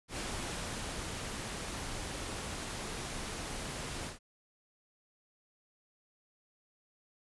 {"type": "noise with ADSR envelope", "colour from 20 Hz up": "pink", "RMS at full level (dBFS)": -38, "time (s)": [0.08, 4.19], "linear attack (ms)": 87, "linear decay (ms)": 990, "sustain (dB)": -2, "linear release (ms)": 130, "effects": ["resampled to 24000 Hz"]}